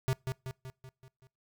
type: tone with echo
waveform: square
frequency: 130.81 Hz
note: C3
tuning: in tune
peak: -27 dBFS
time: 0.08-0.13 s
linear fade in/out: 0 ms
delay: 190 ms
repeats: 6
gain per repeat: -5 dB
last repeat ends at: 1.27 s
effects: noise-tail reverb RT60 0.3 s tail -25 dB re dry